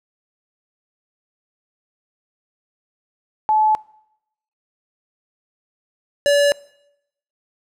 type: tone pair in turn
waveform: sine / square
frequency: 862 / 573.7 Hz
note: A5 / D5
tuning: -36 / -41 cents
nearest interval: perfect fifth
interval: 705 cents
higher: first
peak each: -13 dBFS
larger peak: neither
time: 3.49-3.75 / 6.26-6.52 s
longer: neither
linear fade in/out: 0 ms
effects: noise-tail reverb RT60 0.8 s tail -23 dB re dry + low-pass 10000 Hz 12 dB/octave